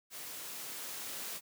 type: noise with level ramp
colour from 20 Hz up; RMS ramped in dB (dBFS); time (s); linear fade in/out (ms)
white; -45 to -41; 0.1-1.41; 50
effects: high-pass 150 Hz 12 dB/octave